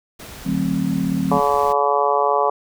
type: noise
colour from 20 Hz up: pink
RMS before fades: -37 dBFS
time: 0.19-1.73 s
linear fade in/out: 10 ms
type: chord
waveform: sine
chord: D dominant seventh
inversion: none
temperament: just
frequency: 146.83 / 183.54 / 220.2 / 264.3 Hz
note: D3 / F#3 / A3 / C4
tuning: 0 / -14 / +2 / +18 cents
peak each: -27 / -21 / -26 / -22 dBFS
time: 0.44-1.41 s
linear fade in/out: 50 ms
type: harmonic tone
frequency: 142.7 Hz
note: D3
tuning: 49 cents flat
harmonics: 3 / 4 / 5 / 6 / 7 / 8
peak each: -22 / -22 / -22 / -22 / -22 / -22 dBFS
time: 1.31-2.5 s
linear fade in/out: 5 ms
effects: none

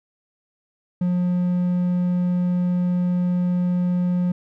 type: tone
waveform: triangle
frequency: 178.5 Hz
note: F3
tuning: 38 cents sharp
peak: -16 dBFS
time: 1.01-4.32 s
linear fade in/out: 5 ms
effects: none

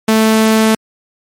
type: tone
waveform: sawtooth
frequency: 220 Hz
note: A3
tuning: in tune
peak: -4 dBFS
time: 0.08-0.75 s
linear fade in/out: 5 ms
effects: MP3 64 kbps

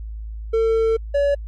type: tone pair in turn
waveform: triangle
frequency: 449.6 / 568.4 Hz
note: A4 / C#5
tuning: +37 / +43 cents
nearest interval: major third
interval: 406 cents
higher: second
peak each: -13 dBFS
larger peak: neither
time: 0.53-0.97 / 1.14-1.35 s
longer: first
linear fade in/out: 10 ms
effects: added 54 Hz sine -28 dBFS peak until 1.47 s + MP3 48 kbps

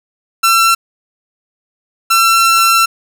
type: tone pair in turn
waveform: sawtooth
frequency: 1349 / 1349 Hz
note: E6 / E6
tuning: +40 / +40 cents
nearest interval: unison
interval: 0 cents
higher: neither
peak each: -4 dBFS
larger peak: neither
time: 0.43-0.75 / 2.1-2.86 s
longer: second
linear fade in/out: 10 ms
effects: none

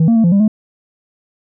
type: tone with pitch steps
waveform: sine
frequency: 161.4 / 230.1 / 225.1 / 171.7 / 199.1 / 214.6 Hz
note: E3 / A#3 / A3 / F3 / G3 / A3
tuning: -36 / -22 / +40 / -29 / +27 / -43 cents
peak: -5 dBFS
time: 0-0.48 s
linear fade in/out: 5 ms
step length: 80 ms
effects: tanh soft clip ceiling -7 dBFS

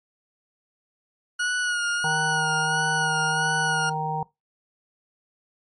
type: tone with vibrato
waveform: 40% pulse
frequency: 1448 Hz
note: F#6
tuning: 38 cents flat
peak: -22 dBFS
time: 1.39-3.9 s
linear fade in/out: 10 ms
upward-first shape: sine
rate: 1.5 Hz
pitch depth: 36 cents each way
type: harmonic tone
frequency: 155.56 Hz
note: D#3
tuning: in tune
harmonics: 1 / 3 / 5 / 6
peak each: -30 / -35 / -28 / -29 dBFS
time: 2.04-4.23 s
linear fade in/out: 2 ms
effects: noise-tail reverb RT60 0.2 s tail -21 dB re dry + MP3 48 kbps

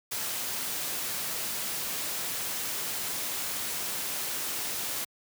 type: noise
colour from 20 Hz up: white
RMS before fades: -33 dBFS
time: 0.11-5.05 s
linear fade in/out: 10 ms
effects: high-pass 100 Hz 12 dB/octave

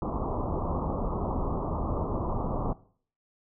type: low-pass noise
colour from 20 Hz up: pink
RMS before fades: -30 dBFS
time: 0.02-2.73 s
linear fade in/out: 2 ms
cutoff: 1200 Hz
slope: 96 dB/octave
effects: noise-tail reverb RT60 0.5 s tail -19 dB re dry

